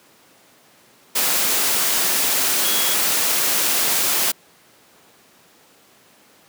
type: tone in noise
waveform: sine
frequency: 3322 Hz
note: G#7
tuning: in tune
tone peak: -26 dBFS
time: 2.64-2.95 s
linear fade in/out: 10 ms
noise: white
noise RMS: -19 dBFS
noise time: 1.15-4.32 s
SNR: -10 dB
effects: pink hiss -52 dBFS RMS until 6.48 s + high-pass 200 Hz 12 dB/octave